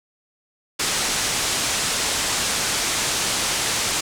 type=low-pass noise; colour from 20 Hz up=white; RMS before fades=-23 dBFS; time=0.79-4.01 s; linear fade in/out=10 ms; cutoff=8700 Hz; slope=24 dB/octave; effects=none

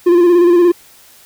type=tone with vibrato; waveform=triangle; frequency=349.2 Hz; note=F4; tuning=in tune; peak=-4 dBFS; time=0.06-0.72 s; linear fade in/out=10 ms; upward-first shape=square; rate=17 Hz; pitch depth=34 cents each way; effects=white hiss -44 dBFS RMS until 1.25 s

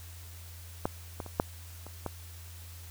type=clicks; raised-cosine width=1 ms; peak=-14 / -22 / -29 / -10 / -30 / -19 dBFS; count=6; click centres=0.855 / 1.202 / 1.263 / 1.399 / 1.866 / 2.063 s; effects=added 85 Hz sine -45 dBFS peak until 2.9 s + white hiss -52 dBFS RMS until 2.9 s

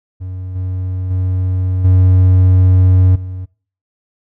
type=tone with level steps; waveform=triangle; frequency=92.5 Hz; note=F#2; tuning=in tune; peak=-20 / -15 / -11 / -4 / -20 dBFS; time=0.2-3.46 s; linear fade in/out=20 ms; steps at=0.55 / 1.1 / 1.84 / 3.15 s; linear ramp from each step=10 ms; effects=noise-tail reverb RT60 0.4 s tail -21 dB re dry

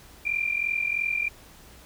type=tone pair together; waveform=sine; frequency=2360 / 2403 Hz; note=D7 / D7; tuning=+8 / +39 cents; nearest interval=unison; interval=31 cents; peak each=-27 dBFS; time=0.25-1.29 s; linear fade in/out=10 ms; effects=added 60 Hz sine -56 dBFS peak until 1.85 s + pink hiss -51 dBFS RMS until 1.85 s

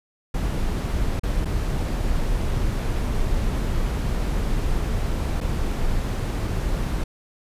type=noise with dropouts; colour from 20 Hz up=brown; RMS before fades=-23 dBFS; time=0.34-7.04 s; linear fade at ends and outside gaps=5 ms; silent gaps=1.196-1.233 / 1.448-1.454 / 5.405-5.41 s; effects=resampled to 32000 Hz

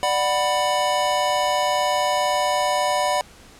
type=chord; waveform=square; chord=B minor; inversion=first; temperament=just; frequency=592.7 / 740.8 / 987.8 Hz; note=D5 / F#5 / B5; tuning=+16 / +2 / 0 cents; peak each=-24 dBFS; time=0.03-3.21 s; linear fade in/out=0 ms; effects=pink hiss -47 dBFS RMS until 3.59 s + low-pass 10000 Hz 12 dB/octave

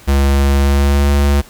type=tone with pitch glide; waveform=square; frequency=69.3 to 70.88 Hz; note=C#2 to C#2; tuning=0 to +39 cents; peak=-10 dBFS; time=0.07-1.42 s; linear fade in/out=20 ms; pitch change=+39 cents; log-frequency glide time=0.53-1.09 s; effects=pink hiss -41 dBFS RMS until 1.49 s

